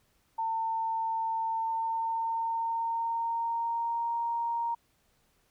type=tone with pitch glide; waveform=sine; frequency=900 to 932.8 Hz; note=A5 to A#5; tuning=+39 to +1 cents; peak=-28 dBFS; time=0.38-4.75 s; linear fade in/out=10 ms; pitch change=+62 cents; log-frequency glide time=1.49-4.13 s; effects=pink hiss -70 dBFS RMS until 5.5 s